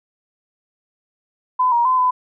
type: tone with pitch steps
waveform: sine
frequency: 1010 / 946 / 1023 / 1006 Hz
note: B5 / A#5 / C6 / B5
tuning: +39 / +25 / -39 / +32 cents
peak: -13 dBFS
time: 1.59-2.11 s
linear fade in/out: 10 ms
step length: 130 ms
effects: none